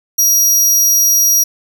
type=tone; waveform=sawtooth; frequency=5740 Hz; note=F8; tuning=47 cents sharp; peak=-6 dBFS; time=0.18-1.44 s; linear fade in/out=10 ms; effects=none